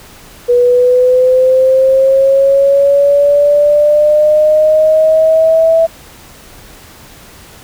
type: linear sweep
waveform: sine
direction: up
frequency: 484.5 to 658 Hz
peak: -5 dBFS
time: 0.48-5.87 s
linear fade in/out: 20 ms
effects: pink hiss -37 dBFS RMS until 7.63 s